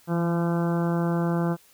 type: harmonic tone with a mistuned harmonic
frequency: 170.6 Hz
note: F3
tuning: 40 cents flat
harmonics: 1 / 2 / 3 / 4 / 5 / 6 / 7 / 8 / 9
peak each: -23 / -29 / -33 / -35 / -37 / -39 / -40 / -41 / -42 dBFS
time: 0.07-1.57 s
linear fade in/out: 50 ms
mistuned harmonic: 1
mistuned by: -23 cents
effects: white hiss -57 dBFS RMS until 1.73 s